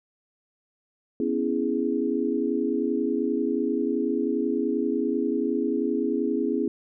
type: chord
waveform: sine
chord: C# minor seventh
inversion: third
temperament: equal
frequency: 246.9 / 277.2 / 329.6 / 415.3 Hz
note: B3 / C#4 / E4 / G#4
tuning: 0 / 0 / 0 / 0 cents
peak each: -28 dBFS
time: 1.2-6.68 s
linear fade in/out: 2 ms
effects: none